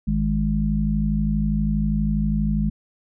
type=harmonic tone; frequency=52.4 Hz; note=G#1; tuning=16 cents sharp; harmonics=1 / 3 / 4; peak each=-23 / -24 / -22 dBFS; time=0.07-2.7 s; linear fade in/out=10 ms; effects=none